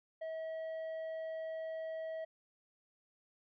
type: tone with tanh clipping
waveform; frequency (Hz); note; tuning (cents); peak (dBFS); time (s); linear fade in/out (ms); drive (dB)
sine; 643; E5; -43; -40; 0.21-2.25; 10; 6
effects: none